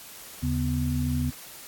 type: tone cluster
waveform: sine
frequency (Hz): 78.3 / 141.3 / 247.4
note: D#2 / C#3 / B3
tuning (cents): +11 / +34 / +3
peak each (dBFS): -28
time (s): 0.42-1.31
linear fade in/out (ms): 20
effects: white hiss -44 dBFS RMS until 1.67 s + AAC 64 kbps